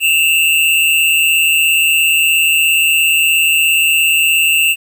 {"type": "tone pair together", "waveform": "square", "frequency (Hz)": [2637, 2794], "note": ["E7", "F7"], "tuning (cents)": [0, 0], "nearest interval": "minor second", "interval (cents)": 100, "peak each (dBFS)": -13, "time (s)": [0, 4.76], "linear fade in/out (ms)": 50, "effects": ["8-bit"]}